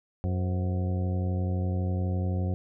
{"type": "harmonic tone with a mistuned harmonic", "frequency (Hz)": 91.9, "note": "F#2", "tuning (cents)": -11, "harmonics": [1, 2, 3, 4, 5, 6, 7, 8], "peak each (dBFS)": [-26, -33, -40, -41, -50, -41, -50, -45], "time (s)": [0.24, 2.54], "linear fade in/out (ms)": 0, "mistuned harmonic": 6, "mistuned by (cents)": -86, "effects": []}